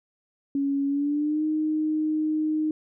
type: tone with pitch glide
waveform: sine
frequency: 278.8 to 309.3 Hz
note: C#4 to D#4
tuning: +10 to -10 cents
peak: -22 dBFS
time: 0.55-2.71 s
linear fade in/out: 2 ms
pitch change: +180 cents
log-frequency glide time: 0.87-1.44 s
effects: none